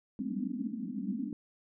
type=band-pass noise; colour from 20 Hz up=pink; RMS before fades=-36 dBFS; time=0.19-1.33 s; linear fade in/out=2 ms; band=190 to 290 Hz; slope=96 dB/octave; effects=none